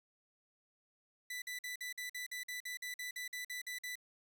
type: tone bursts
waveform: sawtooth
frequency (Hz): 1985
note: B6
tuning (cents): +8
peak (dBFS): -37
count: 16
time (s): 1.3-3.955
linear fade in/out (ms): 5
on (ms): 120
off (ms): 49
effects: 11-bit